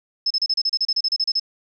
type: tone bursts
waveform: sine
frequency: 5210 Hz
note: E8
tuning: 21 cents flat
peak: -17 dBFS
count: 15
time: 0.26-1.397 s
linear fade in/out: 5 ms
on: 45 ms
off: 33 ms
effects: none